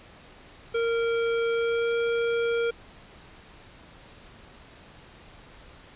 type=tone with pitch glide; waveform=square; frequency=462.8 to 466.6 Hz; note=A#4 to A#4; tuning=-13 to +2 cents; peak=-24 dBFS; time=0.74-2.71 s; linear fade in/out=10 ms; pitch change=+15 cents; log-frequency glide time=1.51-1.94 s; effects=pink hiss -50 dBFS RMS until 5.95 s + resampled to 8000 Hz